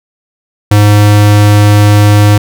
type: tone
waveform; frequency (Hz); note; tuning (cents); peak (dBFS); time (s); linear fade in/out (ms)
square; 103.83; G#2; 0; -3; 0.71-2.38; 5
effects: none